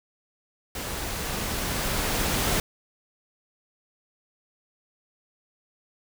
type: noise with level ramp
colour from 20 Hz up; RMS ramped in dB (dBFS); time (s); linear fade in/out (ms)
pink; -33 to -24; 0.75-2.6; 2
effects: none